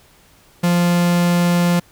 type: tone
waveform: 45% pulse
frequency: 174.4 Hz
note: F3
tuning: 2 cents flat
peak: -13 dBFS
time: 0.63-1.8 s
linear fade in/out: 10 ms
effects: pink hiss -51 dBFS RMS until 1.91 s